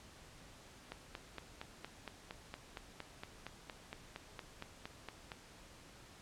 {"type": "click train", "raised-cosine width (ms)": 0.3, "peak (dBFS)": -28, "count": 20, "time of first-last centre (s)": [0.92, 5.318], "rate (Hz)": 4.32, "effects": ["pink hiss -58 dBFS RMS until 6.21 s", "low-pass 9000 Hz 12 dB/octave"]}